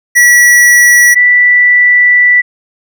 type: tone pair in turn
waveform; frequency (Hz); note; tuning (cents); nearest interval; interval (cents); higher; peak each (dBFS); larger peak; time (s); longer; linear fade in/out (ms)
square / sine; 1940 / 1968.2; B6 / B6; -31 / -6; unison; 25; second; -3; neither; 0.15-1.15 / 1.15-2.42; second; 20
effects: none